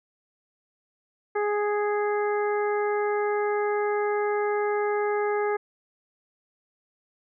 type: harmonic tone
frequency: 415.2 Hz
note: G#4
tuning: in tune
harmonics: 1 / 2 / 3 / 4 / 5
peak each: -24 / -30 / -34 / -36 / -38 dBFS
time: 1.35-5.57 s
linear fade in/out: 10 ms
effects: none